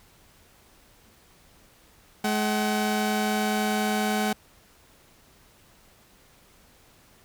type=tone pair together; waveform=sawtooth; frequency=212 / 757.1 Hz; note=G#3 / F#5; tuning=+36 / +40 cents; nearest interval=octave + minor seventh; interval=2204 cents; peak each=-21 / -24 dBFS; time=2.24-4.33 s; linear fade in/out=5 ms; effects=pink hiss -57 dBFS RMS until 7.24 s